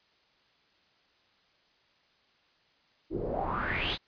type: noise with low-pass filter sweep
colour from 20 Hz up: pink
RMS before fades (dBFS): -32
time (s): 3.1-3.98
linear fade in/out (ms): 50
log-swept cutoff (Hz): 310 to 4100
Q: 6
effects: white hiss -67 dBFS RMS until 4.07 s + resampled to 11025 Hz